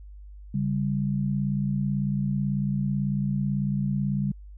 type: tone pair together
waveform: sine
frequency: 140.3 / 198.41 Hz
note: C#3 / G3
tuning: +21 / +21 cents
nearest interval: tritone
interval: 600 cents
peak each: -26 dBFS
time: 0.54-4.32 s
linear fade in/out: 5 ms
effects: added 50 Hz sine -41 dBFS peak until 4.57 s